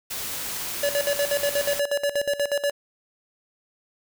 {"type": "noise", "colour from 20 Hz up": "white", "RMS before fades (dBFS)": -31, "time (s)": [0.1, 1.8], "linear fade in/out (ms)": 10}
{"type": "tone with tremolo", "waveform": "square", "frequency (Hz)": 572, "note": "D5", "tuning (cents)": -46, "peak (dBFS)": -21, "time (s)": [0.83, 2.71], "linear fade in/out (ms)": 5, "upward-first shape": "square", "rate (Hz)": 8.3, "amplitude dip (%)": 80}
{"effects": []}